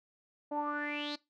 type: tone with low-pass filter sweep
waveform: sawtooth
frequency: 293.7 Hz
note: D4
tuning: in tune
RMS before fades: -36 dBFS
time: 0.51-1.16 s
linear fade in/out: 10 ms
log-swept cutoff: 720 to 4500 Hz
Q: 8.3
effects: noise-tail reverb RT60 0.2 s tail -20 dB re dry